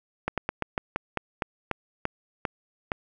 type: slowing click train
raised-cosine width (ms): 0.5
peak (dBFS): -11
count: 12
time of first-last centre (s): 0.28-2.918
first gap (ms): 97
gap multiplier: 1.17
effects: none